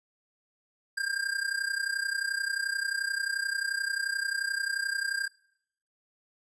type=tone with amplitude modulation; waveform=square; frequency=1600 Hz; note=G6; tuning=35 cents sharp; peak=-26 dBFS; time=0.97-5.28 s; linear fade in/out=10 ms; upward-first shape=sine; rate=31.4 Hz; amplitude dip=80%; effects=noise-tail reverb RT60 0.8 s tail -25 dB re dry + resampled to 24000 Hz